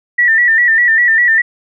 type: tone with vibrato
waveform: sine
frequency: 1864.7 Hz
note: A#6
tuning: in tune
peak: -7 dBFS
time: 0.18-1.42 s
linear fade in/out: 10 ms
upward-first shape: square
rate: 5 Hz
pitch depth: 65 cents each way
effects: none